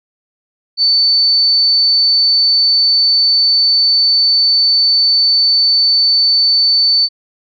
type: tone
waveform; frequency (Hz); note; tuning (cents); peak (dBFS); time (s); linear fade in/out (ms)
sine; 4520; C#8; +33; -8; 0.77-7.09; 50
effects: none